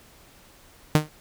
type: tone with exponential decay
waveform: sawtooth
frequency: 152.9 Hz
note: D#3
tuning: 30 cents flat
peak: -8 dBFS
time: 0.95-1.09 s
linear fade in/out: 0 ms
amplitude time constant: 30 ms
effects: pink hiss -53 dBFS RMS until 1.2 s